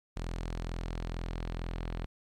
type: tone with low-pass filter sweep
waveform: sawtooth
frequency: 42.2 Hz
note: E1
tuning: 41 cents sharp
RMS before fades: -37 dBFS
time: 0.16-2.06 s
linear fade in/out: 10 ms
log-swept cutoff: 7500 to 3500 Hz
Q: 0.93
effects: 12-bit